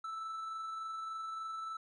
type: tone with amplitude modulation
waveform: triangle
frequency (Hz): 1318.5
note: E6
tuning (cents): 0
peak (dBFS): -36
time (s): 0.04-1.77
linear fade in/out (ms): 5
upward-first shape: sine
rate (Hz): 23.4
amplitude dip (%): 25
effects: resampled to 24000 Hz